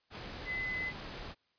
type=tone in noise; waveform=sine; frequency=2024 Hz; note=B6; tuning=42 cents sharp; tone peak=-34 dBFS; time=0.45-0.93 s; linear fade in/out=50 ms; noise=pink; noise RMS=-44 dBFS; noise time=0.1-1.35 s; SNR=+7 dB; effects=white hiss -75 dBFS RMS until 1.58 s + resampled to 11025 Hz